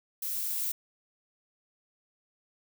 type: noise with level ramp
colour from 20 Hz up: violet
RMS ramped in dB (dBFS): -34 to -31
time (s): 0.22-0.72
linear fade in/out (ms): 5
effects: none